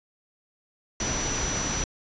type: tone in noise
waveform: sine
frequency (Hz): 5900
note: F#8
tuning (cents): -6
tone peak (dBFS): -30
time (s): 1-1.84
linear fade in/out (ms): 2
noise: pink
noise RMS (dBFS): -29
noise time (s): 1-1.84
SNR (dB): -4
effects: resampled to 16000 Hz